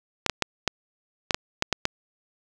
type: clicks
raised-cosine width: 0.2 ms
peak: -4 dBFS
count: 9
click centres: 0.263 / 0.297 / 0.423 / 0.677 / 1.308 / 1.345 / 1.624 / 1.727 / 1.854 s
effects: none